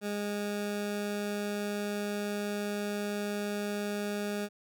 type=tone; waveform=20% pulse; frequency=205.8 Hz; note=G#3; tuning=16 cents flat; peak=-27 dBFS; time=0.01-4.49 s; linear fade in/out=50 ms; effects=none